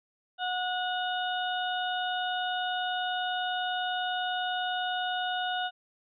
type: harmonic tone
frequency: 730 Hz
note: F#5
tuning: 24 cents flat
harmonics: 1 / 2 / 4 / 5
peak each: -31 / -34 / -37 / -38 dBFS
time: 0.38-5.71 s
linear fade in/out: 50 ms
effects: none